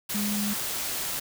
sine tone in noise, 206.2 Hz, G#3, 12 cents flat, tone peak -27 dBFS, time 0.14-0.54 s, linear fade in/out 10 ms, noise white, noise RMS -31 dBFS, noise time 0.09-1.2 s, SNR +1 dB, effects none

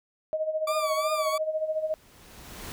sine tone with tremolo, 626 Hz, D#5, 10 cents sharp, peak -23 dBFS, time 0.33-1.94 s, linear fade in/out 0 ms, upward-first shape sine, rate 14 Hz, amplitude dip 70%
40% pulse tone with vibrato, 1162 Hz, D6, 19 cents flat, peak -27 dBFS, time 0.67-1.38 s, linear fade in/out 5 ms, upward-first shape triangle, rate 2.8 Hz, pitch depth 89 cents each way
pink noise with exponential growth, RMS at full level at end -38 dBFS, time 1.29-2.72 s, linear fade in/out 0 ms, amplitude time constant 310 ms
effects none

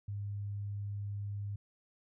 sine tone, 101.6 Hz, G#2, 38 cents flat, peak -36 dBFS, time 0.08-1.56 s, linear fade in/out 5 ms, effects none

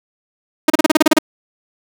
sawtooth tone bursts, 311.1 Hz, D#4, in tune, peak -3 dBFS, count 10, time 0.68-1.187 s, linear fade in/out 5 ms, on 21 ms, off 33 ms, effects none

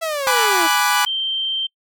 sawtooth linear sweep, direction down, 667 to 311.1 Hz, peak -17 dBFS, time 0.01-0.68 s, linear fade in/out 20 ms
sawtooth chord, G# half-diminished seventh, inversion none, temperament equal, 830.6 / 987.8 / 1174.7 / 1480 Hz, G#5 / B5 / D6 / F#6, 0 / 0 / 0 / 0 cents, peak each -17 dBFS, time 0.27-1.05 s, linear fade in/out 0 ms
sine tone, 3136 Hz, G7, in tune, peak -19 dBFS, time 1.06-1.67 s, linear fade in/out 10 ms
effects noise-tail reverb RT60 0.1 s tail -26 dB re dry

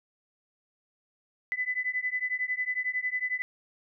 sine beating tone pair, 1998 / 2009 Hz, B6 / B6, +20 / +29 cents, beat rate 11 Hz, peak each -31 / -31 dBFS, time 1.52-3.42 s, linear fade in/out 0 ms, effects none

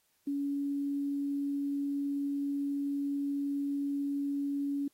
sine tone with quantisation, 282.2 Hz, C#4, 31 cents sharp, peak -30 dBFS, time 0.27-4.88 s, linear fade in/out 5 ms, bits 10, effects white hiss -73 dBFS RMS until 4.93 s + AAC 48 kbps

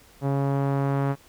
sawtooth tone with low-pass filter sweep, 138.59 Hz, C#3, in tune, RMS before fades -24 dBFS, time 0.21-1.16 s, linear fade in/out 50 ms, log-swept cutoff 810 to 1300 Hz, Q 1.1, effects pink hiss -54 dBFS RMS until 1.28 s

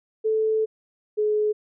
sine tone pair in turn, 437.7 / 424 Hz, A4 / G#4, -9 / +36 cents, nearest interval minor second, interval 55 cents, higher first, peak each -19 dBFS, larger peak neither, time 0.24-0.66 / 1.17-1.53 s, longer first, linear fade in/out 20 ms, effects none

